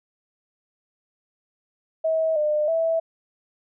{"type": "tone with pitch steps", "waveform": "sine", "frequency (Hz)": [642, 603, 655], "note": ["E5", "D5", "E5"], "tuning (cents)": [-46, 46, -11], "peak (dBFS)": -19, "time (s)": [2.04, 3], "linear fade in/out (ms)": 10, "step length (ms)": 320, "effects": []}